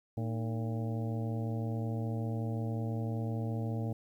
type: harmonic tone with a mistuned harmonic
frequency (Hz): 113.8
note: A#2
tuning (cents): -41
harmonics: 1 / 2 / 3 / 4 / 5 / 6 / 7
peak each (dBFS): -33 / -39 / -43 / -45 / -47 / -49 / -50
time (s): 0.17-3.93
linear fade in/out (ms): 5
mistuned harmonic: 3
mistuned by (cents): -150
effects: 11-bit